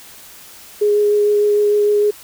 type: tone with vibrato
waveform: sine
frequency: 415.3 Hz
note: G#4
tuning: in tune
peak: -11 dBFS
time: 0.81-2.11 s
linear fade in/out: 10 ms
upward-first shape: sine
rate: 6.6 Hz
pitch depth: 9 cents each way
effects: white hiss -40 dBFS RMS until 2.23 s